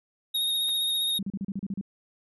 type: tone with vibrato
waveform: square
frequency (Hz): 3729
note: A#7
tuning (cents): 0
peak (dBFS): -25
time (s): 0.34-1.19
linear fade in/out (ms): 10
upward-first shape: sine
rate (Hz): 15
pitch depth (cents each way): 23
type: clicks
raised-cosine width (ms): 0.3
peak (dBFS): -32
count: 2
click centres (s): 0.686 / 0.694
type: tone bursts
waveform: sine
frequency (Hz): 196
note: G3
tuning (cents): 0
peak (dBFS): -28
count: 9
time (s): 1.19-1.812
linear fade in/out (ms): 2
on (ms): 38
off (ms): 35
effects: none